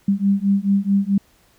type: beating tone pair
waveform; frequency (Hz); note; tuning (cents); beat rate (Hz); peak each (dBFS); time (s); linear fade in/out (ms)
sine; 196 / 200.6; G3 / G3; 0 / +40; 4.6; -18 / -18; 0.08-1.18; 5
effects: pink hiss -57 dBFS RMS until 1.58 s